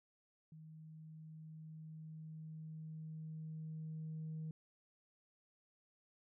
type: tone with level ramp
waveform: sine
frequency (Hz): 157.6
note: D#3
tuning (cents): +23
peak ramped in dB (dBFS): -53 to -40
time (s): 0.52-4.51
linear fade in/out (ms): 2
effects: tanh soft clip ceiling -39 dBFS